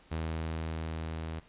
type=tone with level ramp; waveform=sawtooth; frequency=80.4 Hz; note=E2; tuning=43 cents flat; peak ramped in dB=-28 to -32 dBFS; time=0.11-1.4 s; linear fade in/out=10 ms; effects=pink hiss -60 dBFS RMS until 1.48 s + resampled to 8000 Hz